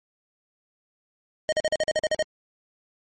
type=tone bursts; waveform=square; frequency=622 Hz; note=D#5; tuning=1 cent flat; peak=-21 dBFS; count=10; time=1.49-2.225 s; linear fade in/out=0 ms; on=33 ms; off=45 ms; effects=MP3 32 kbps